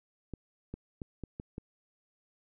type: clicks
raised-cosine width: 3 ms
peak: -26 dBFS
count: 6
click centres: 0.337 / 0.74 / 1.018 / 1.237 / 1.399 / 1.581 s
effects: none